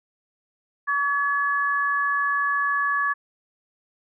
sine tone pair together, 1136 / 1702.1 Hz, C#6 / G#6, +42 / +42 cents, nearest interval perfect fifth, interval 700 cents, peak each -23 dBFS, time 0.87-3.14 s, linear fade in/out 20 ms, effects none

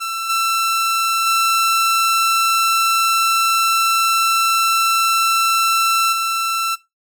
sawtooth tone with level steps, 1339 Hz, E6, 27 cents sharp, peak -18 / -12 / -10 / -14 dBFS, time 0-6.76 s, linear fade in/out 20 ms, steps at 0.29 / 1.26 / 6.12 s, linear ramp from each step 10 ms, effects noise-tail reverb RT60 0.2 s tail -18 dB re dry

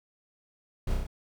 brown noise with echo, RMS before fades -30 dBFS, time 0.87-0.94 s, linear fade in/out 5 ms, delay 32 ms, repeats 4, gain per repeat -2 dB, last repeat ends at 1.068 s, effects none

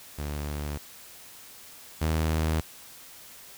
sawtooth tone pair in turn, 73.42 / 79.24 Hz, D2 / D#2, 0 / +32 cents, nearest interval minor second, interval 132 cents, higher second, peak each -27 / -20 dBFS, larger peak second, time 0.18-0.78 / 2.01-2.61 s, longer neither, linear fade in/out 10 ms, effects white hiss -48 dBFS RMS until 3.57 s

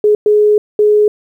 sine tone bursts at uneven times, 420.2 Hz, G#4, 20 cents sharp, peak -6 dBFS, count 3, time 0.04-0.15 / 0.26-0.58 / 0.79-1.08 s, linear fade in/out 2 ms, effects 8-bit

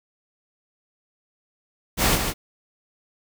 pink noise with echo, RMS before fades -19 dBFS, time 1.97-2.19 s, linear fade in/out 50 ms, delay 150 ms, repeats 1, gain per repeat -6 dB, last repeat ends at 2.34 s, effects none

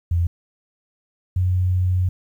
sine tone pair in turn, 85.6 / 91.4 Hz, F2 / F#2, -34 / -21 cents, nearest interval minor second, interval 113 cents, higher second, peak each -16 dBFS, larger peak neither, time 0.11-0.27 / 1.36-2.09 s, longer second, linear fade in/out 5 ms, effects 9-bit

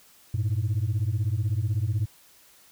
sine beating tone pair, 98 / 114 Hz, G2 / A#2, 0 / -38 cents, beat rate 16 Hz, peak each -24 dBFS, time 0.34-2.06 s, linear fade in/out 5 ms, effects tanh soft clip ceiling -20 dBFS + white hiss -56 dBFS RMS until 2.71 s

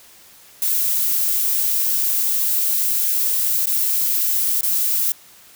violet noise with dropouts, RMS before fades -19 dBFS, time 0.62-5.12 s, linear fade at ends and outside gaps 2 ms, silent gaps 3.658-3.67 / 4.61-4.631 s, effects white hiss -47 dBFS RMS until 5.55 s

